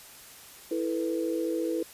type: chord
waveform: sine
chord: E suspended fourth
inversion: none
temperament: equal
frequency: 329.6 / 440 / 493.9 Hz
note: E4 / A4 / B4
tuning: 0 / 0 / 0 cents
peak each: -29 / -34 / -32 dBFS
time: 0.71-1.83 s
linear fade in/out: 5 ms
effects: white hiss -49 dBFS RMS until 1.93 s + resampled to 32000 Hz